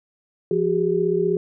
sine tone cluster, 173.2 / 373.9 / 409.8 Hz, F3 / F#4 / G#4, -14 / +18 / -23 cents, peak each -26 / -21 / -21 dBFS, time 0.51-1.37 s, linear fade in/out 2 ms, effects none

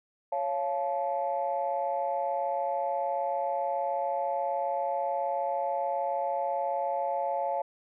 sine chord, Db augmented, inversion none, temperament just, 554.4 / 693 / 866.2 Hz, Db5 / F5 / A5, 0 / -14 / -27 cents, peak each -31 dBFS, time 0.32-7.62 s, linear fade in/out 5 ms, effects tanh soft clip ceiling -19 dBFS

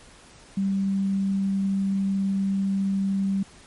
sine tone, 195.1 Hz, G3, 8 cents flat, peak -21 dBFS, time 0.57-3.43 s, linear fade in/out 5 ms, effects pink hiss -50 dBFS RMS until 3.66 s + MP3 48 kbps

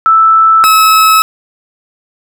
sine / 40% pulse tone pair in turn, 1318.5 / 1293.6 Hz, E6 / E6, 0 / -33 cents, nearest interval unison, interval 33 cents, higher first, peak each -3 dBFS, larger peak neither, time 0.06-0.64 / 0.64-1.22 s, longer neither, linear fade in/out 0 ms, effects none

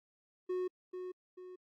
triangle tone with echo, 365.8 Hz, F#4, 20 cents flat, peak -31 dBFS, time 0.49-0.68 s, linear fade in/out 10 ms, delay 440 ms, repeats 2, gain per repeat -7 dB, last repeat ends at 1.56 s, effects AAC 64 kbps

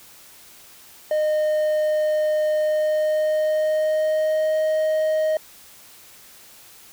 triangle tone with pitch glide, 613 to 624.4 Hz, D#5 to D#5, -26 to +6 cents, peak -16 dBFS, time 1.11-5.37 s, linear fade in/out 2 ms, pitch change +32 cents, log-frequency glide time 2.57-4.59 s, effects white hiss -47 dBFS RMS until 6.92 s

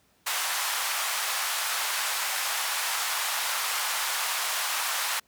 pink band-pass noise, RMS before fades -29 dBFS, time 0.26-5.2 s, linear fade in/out 10 ms, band 830 to 16000 Hz, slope 24 dB/octave, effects pink hiss -65 dBFS RMS until 5.27 s + high-pass 80 Hz 12 dB/octave

